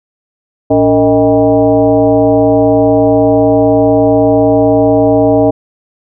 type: tone with frequency modulation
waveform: sine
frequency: 455.5 Hz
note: A#4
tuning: 40 cents flat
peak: -5 dBFS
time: 0.7-5.51 s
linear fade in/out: 10 ms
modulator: 171 Hz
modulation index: 1.6
effects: none